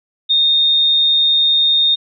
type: tone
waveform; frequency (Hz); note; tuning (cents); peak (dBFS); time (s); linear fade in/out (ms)
sine; 3675; A#7; -25; -10; 0.29-1.96; 20
effects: none